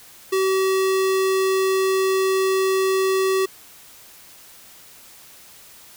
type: tone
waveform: square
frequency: 381.5 Hz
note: G4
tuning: 47 cents flat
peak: -18 dBFS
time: 0.32-3.46 s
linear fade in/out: 10 ms
effects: white hiss -46 dBFS RMS until 5.96 s